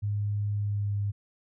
sine tone with pitch glide, 103.1 to 101.68 Hz, G#2 to G#2, -12 to -36 cents, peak -26 dBFS, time 0.02-1.12 s, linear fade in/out 20 ms, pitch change -24 cents, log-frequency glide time 0.55-0.95 s, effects none

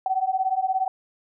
sine beating tone pair, 750 / 767 Hz, F#5 / G5, +23 / -38 cents, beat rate 17 Hz, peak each -24 dBFS, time 0.06-0.88 s, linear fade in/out 2 ms, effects none

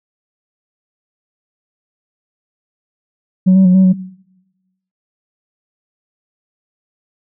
sine tone with pitch steps, 185.8 / 190.4 / 182.6 / 189 / 185.4 Hz, F#3 / F#3 / F#3 / F#3 / F#3, +7 / +50 / -23 / +37 / +4 cents, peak -3 dBFS, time 3.46-3.935 s, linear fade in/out 20 ms, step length 95 ms, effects noise-tail reverb RT60 1.0 s tail -22 dB re dry + tanh soft clip ceiling -4 dBFS

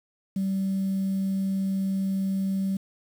sine tone, 192.8 Hz, G3, 28 cents flat, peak -22 dBFS, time 0.36-2.77 s, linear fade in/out 5 ms, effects tanh soft clip ceiling -21 dBFS + 8-bit

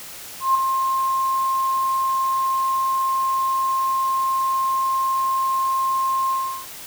sine tone with ADSR envelope, 1061 Hz, C6, 24 cents sharp, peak -12 dBFS, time 0.4-6.67 s, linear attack 150 ms, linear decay 3 ms, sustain -6 dB, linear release 360 ms, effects white hiss -37 dBFS RMS until 6.86 s

